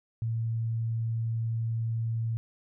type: tone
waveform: sine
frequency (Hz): 113.9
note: A#2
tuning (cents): -40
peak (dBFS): -27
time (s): 0.22-2.37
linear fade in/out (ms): 0
effects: none